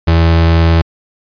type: tone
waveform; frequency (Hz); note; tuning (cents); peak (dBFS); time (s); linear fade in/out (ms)
35% pulse; 82.7; E2; +6; -5; 0.07-0.82; 10
effects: resampled to 11025 Hz